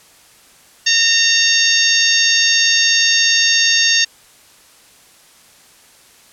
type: harmonic tone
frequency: 917 Hz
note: A#5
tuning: 29 cents flat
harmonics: 2 / 3 / 4 / 5 / 6 / 7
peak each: -18 / -18 / -18 / -18 / -18 / -18 dBFS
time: 0.86-4.05 s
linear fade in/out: 10 ms
effects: white hiss -47 dBFS RMS until 6.32 s + low-pass 11000 Hz 12 dB/octave